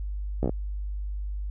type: slowing click train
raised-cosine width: 2 ms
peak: -13 dBFS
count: 5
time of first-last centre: 0.43-0.494 s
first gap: 14 ms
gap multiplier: 1.09
effects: added 50 Hz sine -29 dBFS peak until 1.5 s